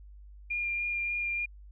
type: tone with vibrato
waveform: sine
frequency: 2407 Hz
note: D7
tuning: 42 cents sharp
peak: -29 dBFS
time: 0.5-1.46 s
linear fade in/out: 10 ms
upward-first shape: sine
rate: 3.4 Hz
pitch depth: 11 cents each way
effects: added 50 Hz sine -47 dBFS peak until 1.71 s